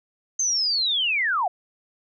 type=linear sweep; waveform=sine; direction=down; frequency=6360 to 663 Hz; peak=-20 dBFS; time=0.39-1.48 s; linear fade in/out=5 ms; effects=none